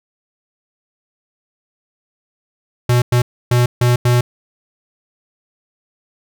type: tone bursts at uneven times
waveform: square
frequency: 122.2 Hz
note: B2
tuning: 18 cents flat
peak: -11 dBFS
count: 5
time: 2.89-3.02 / 3.12-3.22 / 3.51-3.66 / 3.81-3.96 / 4.05-4.21 s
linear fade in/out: 5 ms
effects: none